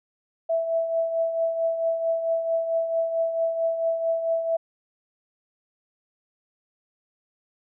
sine tone with tremolo, 659.3 Hz, E5, in tune, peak -19 dBFS, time 0.49-4.57 s, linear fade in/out 10 ms, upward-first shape triangle, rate 4.5 Hz, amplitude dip 60%, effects none

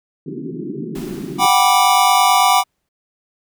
white band-pass noise, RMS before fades -27 dBFS, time 0.26-1.46 s, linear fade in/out 5 ms, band 140 to 400 Hz, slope 96 dB/octave
pink noise with exponential decay, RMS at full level -35 dBFS, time 0.95-2.89 s, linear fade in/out 5 ms, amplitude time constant 420 ms
square chord, G major seventh, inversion third, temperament just, 735 / 784 / 980 / 1176 Hz, F#5 / G5 / B5 / D6, -12 / 0 / -14 / +2 cents, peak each -17 dBFS, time 1.38-2.64 s, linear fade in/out 50 ms
effects none

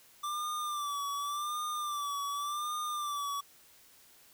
square tone with vibrato, 1174.7 Hz, D6, in tune, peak -34 dBFS, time 0.23-3.41 s, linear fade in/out 10 ms, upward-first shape sine, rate 0.88 Hz, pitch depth 61 cents each way, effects white hiss -60 dBFS RMS until 4.33 s

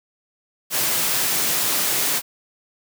white high-pass noise, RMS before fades -21 dBFS, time 0.7-2.22 s, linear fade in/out 50 ms, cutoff 100 Hz, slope 96 dB/octave, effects none

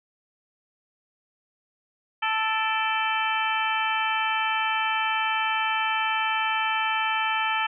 harmonic tone with a mistuned harmonic, 440 Hz, A4, in tune, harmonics 2 / 3 / 4 / 5 / 6 / 7, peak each -27 / -29 / -30 / -31 / -32 / -32 dBFS, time 2.22-7.67 s, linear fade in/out 10 ms, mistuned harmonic 5, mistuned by +99 cents, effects none

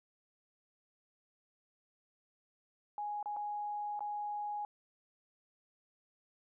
sine tone with dropouts, 830.6 Hz, G#5, in tune, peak -36 dBFS, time 2.98-4.65 s, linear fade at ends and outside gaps 1 ms, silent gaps 3.228-3.258 / 3.364-3.368 / 3.993-4.006 s, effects none

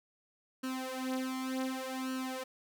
sawtooth tone with flanger, 260.1 Hz, C4, 10 cents flat, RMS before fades -37 dBFS, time 0.63-2.44 s, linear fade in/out 10 ms, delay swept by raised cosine 0.69 to 4.79 ms, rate 0.67 Hz, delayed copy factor +0.9, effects none

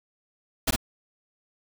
pink noise with echo, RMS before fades -23 dBFS, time 0.67-0.71 s, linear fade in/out 10 ms, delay 52 ms, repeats 1, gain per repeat -2 dB, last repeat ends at 0.762 s, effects none

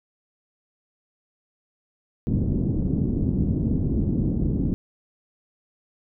white low-pass noise, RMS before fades -23 dBFS, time 2.27-4.74 s, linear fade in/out 0 ms, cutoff 270 Hz, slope 24 dB/octave, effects none

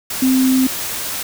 sine tone in noise, 260.2 Hz, C4, 9 cents flat, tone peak -11 dBFS, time 0.22-0.67 s, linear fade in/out 5 ms, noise white, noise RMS -24 dBFS, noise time 0.1-1.23 s, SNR +10 dB, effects none

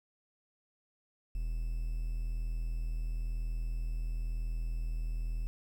triangle tone with quantisation, 40.5 Hz, E1, 30 cents flat, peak -30 dBFS, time 1.35-5.47 s, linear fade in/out 0 ms, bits 10, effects none

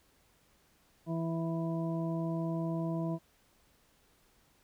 harmonic tone, 164.81 Hz, E3, in tune, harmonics 1 / 2 / 3 / 4 / 6, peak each -33 / -37 / -50 / -40 / -46 dBFS, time 1.06-3.19 s, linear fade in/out 50 ms, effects pink hiss -68 dBFS RMS until 4.63 s

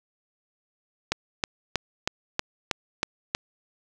click train, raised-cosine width 0.2 ms, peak -6 dBFS, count 8, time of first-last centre 1.12-3.349 s, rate 3.14 Hz, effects none

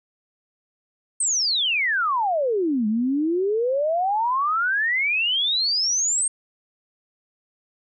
sine exponential two-way sweep, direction down then up, 8630 to 207.7 to 8630 Hz, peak -19 dBFS, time 1.2-6.28 s, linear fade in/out 5 ms, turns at 2.87 s, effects none

